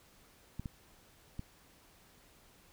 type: clicks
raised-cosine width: 5 ms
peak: -27 dBFS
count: 3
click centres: 0.596 / 0.658 / 1.394 s
effects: pink hiss -63 dBFS RMS until 2.72 s